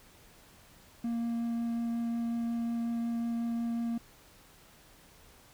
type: tone with vibrato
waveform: triangle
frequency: 233.1 Hz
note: A#3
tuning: in tune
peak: -28 dBFS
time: 1.04-3.98 s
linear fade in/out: 5 ms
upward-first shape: triangle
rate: 5.5 Hz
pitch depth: 8 cents each way
effects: pink hiss -58 dBFS RMS until 5.53 s